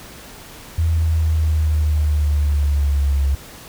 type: exponential sweep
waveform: sine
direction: down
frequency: 82.41 to 68.6 Hz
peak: -14 dBFS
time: 0.78-3.35 s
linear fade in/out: 5 ms
effects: pink hiss -39 dBFS RMS until 3.68 s